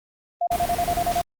sine tone bursts, 698.5 Hz, F5, in tune, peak -19 dBFS, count 9, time 0.41-1.215 s, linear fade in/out 5 ms, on 61 ms, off 32 ms
pink noise, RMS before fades -30 dBFS, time 0.51-1.22 s, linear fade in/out 10 ms
effects Opus 24 kbps

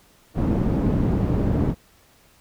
white low-pass noise, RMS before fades -21 dBFS, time 0.34-1.75 s, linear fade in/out 50 ms, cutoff 240 Hz, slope 12 dB/octave, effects pink hiss -56 dBFS RMS until 2.4 s

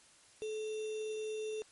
sine tone with sample-and-hold, 432.4 Hz, A4, 30 cents flat, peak -36 dBFS, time 0.42-1.62 s, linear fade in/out 0 ms, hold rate 3150 Hz, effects white hiss -62 dBFS RMS until 1.71 s + MP3 48 kbps

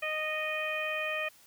harmonic tone, 619 Hz, D#5, 9 cents flat, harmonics 1 / 2 / 3 / 4 / 5, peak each -36 / -40 / -37 / -34 / -44 dBFS, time 0.02-1.29 s, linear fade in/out 10 ms, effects white hiss -59 dBFS RMS until 1.46 s

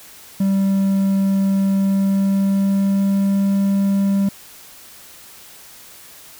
triangle tone with pitch glide, 194.9 to 197.28 Hz, G3 to G3, -10 to +11 cents, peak -12 dBFS, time 0.4-4.29 s, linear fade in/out 5 ms, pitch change +21 cents, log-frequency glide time 1.66-3.47 s, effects white hiss -42 dBFS RMS until 6.39 s

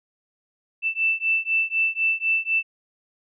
sine beating tone pair, 2655 / 2659 Hz, E7 / E7, +12 / +14 cents, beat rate 4 Hz, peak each -23 dBFS, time 0.82-2.63 s, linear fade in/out 50 ms, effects none

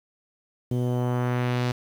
sawtooth tone with low-pass filter sweep, 123.47 Hz, B2, in tune, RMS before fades -25 dBFS, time 0.71-1.72 s, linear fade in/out 5 ms, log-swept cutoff 360 to 5300 Hz, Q 1.1, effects 8-bit

